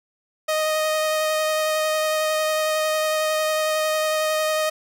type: tone with vibrato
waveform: sawtooth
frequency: 622 Hz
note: D#5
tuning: 1 cent flat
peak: -16 dBFS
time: 0.48-4.7 s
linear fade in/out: 10 ms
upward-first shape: sine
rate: 11 Hz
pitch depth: 10 cents each way
effects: none